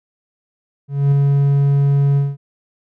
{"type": "tone with ADSR envelope", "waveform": "triangle", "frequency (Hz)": 140.6, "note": "C#3", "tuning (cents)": 25, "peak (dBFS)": -7, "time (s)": [0.88, 2.37], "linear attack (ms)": 240, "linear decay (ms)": 4, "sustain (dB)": -2, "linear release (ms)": 200, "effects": []}